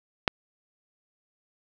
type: click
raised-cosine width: 0.3 ms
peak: -4 dBFS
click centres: 0.278 s
effects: none